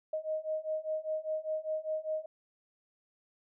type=beating tone pair; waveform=sine; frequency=622.3 / 627.3 Hz; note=D#5 / D#5; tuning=0 / +14 cents; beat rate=5 Hz; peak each=-36 / -35 dBFS; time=0.13-2.26 s; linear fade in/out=5 ms; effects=none